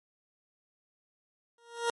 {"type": "tone with exponential growth", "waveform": "20% pulse", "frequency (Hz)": 468.9, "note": "A#4", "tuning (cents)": 10, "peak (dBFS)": -20, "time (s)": [1.58, 1.9], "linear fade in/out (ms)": 2, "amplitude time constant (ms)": 68, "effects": ["MP3 48 kbps"]}